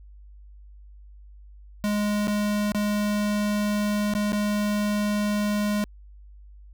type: tone with dropouts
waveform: square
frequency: 207.7 Hz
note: G#3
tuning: in tune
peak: -23 dBFS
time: 1.84-5.84 s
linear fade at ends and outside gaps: 0 ms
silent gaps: 2.272-2.28 / 2.719-2.747 / 4.137-4.151 / 4.321-4.33 s
effects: added 50 Hz sine -44 dBFS peak until 6.73 s